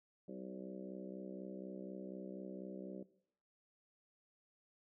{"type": "harmonic tone with a mistuned harmonic", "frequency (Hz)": 64.1, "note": "C2", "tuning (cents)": -35, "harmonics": [3, 4, 5, 6, 7, 8, 9, 10], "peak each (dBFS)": [-50, -56, -52, -52, -59, -56, -55, -67], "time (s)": [0.28, 3.03], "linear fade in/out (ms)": 5, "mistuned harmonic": 8, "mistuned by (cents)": 20, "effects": ["noise-tail reverb RT60 0.6 s tail -17 dB re dry"]}